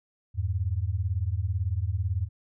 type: beating tone pair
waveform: sine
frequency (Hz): 83.9 / 101.9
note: E2 / G#2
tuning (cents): +31 / -32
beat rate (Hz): 18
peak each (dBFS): -28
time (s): 0.34-2.29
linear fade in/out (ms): 50
effects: none